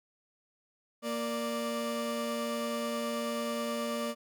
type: tone pair together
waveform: 30% pulse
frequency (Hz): 233.1 / 587.4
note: A#3 / D5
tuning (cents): 0 / 0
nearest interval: octave + major third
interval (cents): 1600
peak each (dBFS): -32 / -32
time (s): 1.02-4.15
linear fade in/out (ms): 50
effects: none